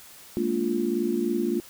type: chord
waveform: sine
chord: Bb dominant seventh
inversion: third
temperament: just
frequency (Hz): 209.8 / 233.1 / 291.4 / 349.6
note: Ab3 / Bb3 / D4 / F4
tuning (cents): +18 / 0 / -13 / +2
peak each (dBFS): -31 / -28 / -31 / -26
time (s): 0.37-1.6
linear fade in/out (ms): 0
effects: white hiss -48 dBFS RMS until 1.69 s